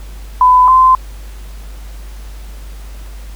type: tone pair in turn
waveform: sine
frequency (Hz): 1004 / 1033.4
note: B5 / C6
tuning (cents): +28 / -22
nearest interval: unison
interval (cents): 50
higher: second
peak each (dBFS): -4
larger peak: neither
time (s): 0.41-0.68 / 0.68-0.95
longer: neither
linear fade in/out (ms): 2
effects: added 50 Hz sine -27 dBFS peak until 3.35 s + pink hiss -41 dBFS RMS until 3.35 s